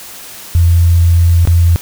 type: tone with dropouts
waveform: sine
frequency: 85.3 Hz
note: F2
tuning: 40 cents flat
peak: -5 dBFS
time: 0.55-1.76 s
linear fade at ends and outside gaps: 0 ms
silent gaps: 1.452-1.474 s
effects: white hiss -31 dBFS RMS until 1.81 s